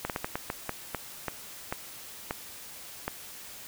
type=slowing click train; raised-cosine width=0.5 ms; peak=-15 dBFS; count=12; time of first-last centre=0.05-3.08 s; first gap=48 ms; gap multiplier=1.32; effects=white hiss -45 dBFS RMS until 3.67 s